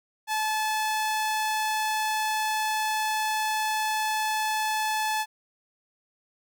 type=tone; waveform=sawtooth; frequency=865 Hz; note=A5; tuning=30 cents flat; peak=-21 dBFS; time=0.27-5.26 s; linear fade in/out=50 ms; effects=none